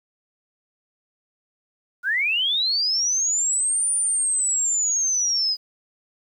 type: linear two-way sweep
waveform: sine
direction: up then down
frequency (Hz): 1414 to 9397 to 4929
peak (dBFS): -19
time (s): 2.03-5.57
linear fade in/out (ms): 50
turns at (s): 3.91
effects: 9-bit